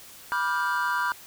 triangle chord, G dominant seventh, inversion first, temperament just, 980 / 1176 / 1411.2 / 1568 Hz, B5 / D6 / F6 / G6, -14 / +2 / +18 / 0 cents, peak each -26 / -29 / -28 / -28 dBFS, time 0.32-1.12 s, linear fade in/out 0 ms, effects white hiss -47 dBFS RMS until 1.26 s

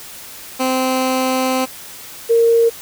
15% pulse / sine tone pair in turn, 259.4 / 462.2 Hz, C4 / A#4, -15 / -15 cents, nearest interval minor seventh, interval 1000 cents, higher second, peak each -9 dBFS, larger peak neither, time 0.59-1.66 / 2.29-2.7 s, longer first, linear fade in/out 20 ms, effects white hiss -35 dBFS RMS until 2.81 s

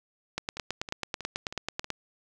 two click trains, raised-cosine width 0.2 ms, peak -21 / -13 dBFS, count 5 / 15, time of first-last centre 0.57-1.844 / 0.38-1.903 s, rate 3.14 / 9.19 Hz, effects none

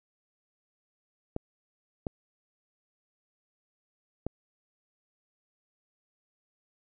clicks, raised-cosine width 2 ms, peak -18 dBFS, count 3, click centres 1.364 / 2.068 / 4.266 s, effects none

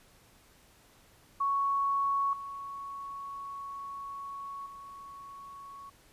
sine tone with level steps, 1111 Hz, C#6, 4 cents sharp, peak -26 / -38 / -44 dBFS, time 1.4-5.9 s, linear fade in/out 10 ms, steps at 2.33 / 4.66 s, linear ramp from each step 2 ms, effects pink hiss -61 dBFS RMS until 6.12 s + resampled to 32000 Hz

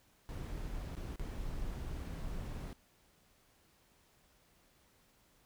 brown noise with dropouts, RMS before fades -41 dBFS, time 0.29-2.73 s, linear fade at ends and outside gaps 0 ms, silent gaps 0.951-0.967 / 1.158-1.196 s, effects pink hiss -69 dBFS RMS until 5.45 s

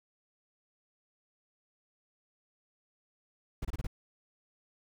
brown noise bursts, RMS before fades -34 dBFS, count 5, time 3.62-3.869 s, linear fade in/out 5 ms, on 29 ms, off 26 ms, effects none

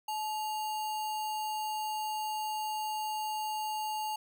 sine tone with sample-and-hold, 860 Hz, A5, 40 cents flat, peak -32 dBFS, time 0.08-4.16 s, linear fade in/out 5 ms, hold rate 3675 Hz, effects none

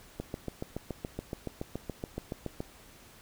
click train, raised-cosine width 2 ms, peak -21 dBFS, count 18, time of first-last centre 0.2-2.605 s, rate 7.07 Hz, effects pink hiss -55 dBFS RMS until 3.21 s

